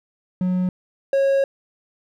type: tone pair in turn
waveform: triangle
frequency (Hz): 182.6 / 547.2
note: F#3 / C#5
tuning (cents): -23 / -23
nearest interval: octave + perfect fifth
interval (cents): 1900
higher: second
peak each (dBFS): -16 / -13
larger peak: second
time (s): 0.41-0.69 / 1.13-1.44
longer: second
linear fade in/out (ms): 2
effects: none